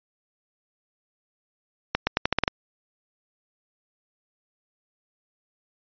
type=accelerating click train; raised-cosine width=0.3 ms; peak=-4 dBFS; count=8; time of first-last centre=1.95-2.479 s; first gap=120 ms; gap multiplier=0.84; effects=resampled to 11025 Hz